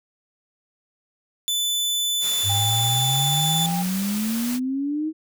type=tone; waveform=sawtooth; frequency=3500 Hz; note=A7; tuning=10 cents flat; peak=-18 dBFS; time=1.48-3.66 s; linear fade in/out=0 ms
type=noise; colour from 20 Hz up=white; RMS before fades=-32 dBFS; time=2.2-4.6 s; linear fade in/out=50 ms
type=exponential sweep; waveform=sine; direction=up; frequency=98 to 320 Hz; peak=-22 dBFS; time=2.43-5.13 s; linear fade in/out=50 ms
type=tone with tremolo; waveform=sine; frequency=799 Hz; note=G5; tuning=33 cents sharp; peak=-26 dBFS; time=2.49-3.83 s; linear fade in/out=10 ms; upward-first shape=square; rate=17 Hz; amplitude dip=25%
effects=none